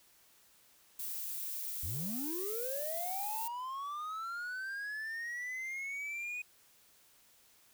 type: noise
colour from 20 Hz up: violet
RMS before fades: -40 dBFS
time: 0.99-3.48 s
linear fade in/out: 5 ms
type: linear sweep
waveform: triangle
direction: up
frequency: 68.1 to 2489 Hz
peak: -36 dBFS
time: 1.83-6.42 s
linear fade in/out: 5 ms
effects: white hiss -65 dBFS RMS until 7.73 s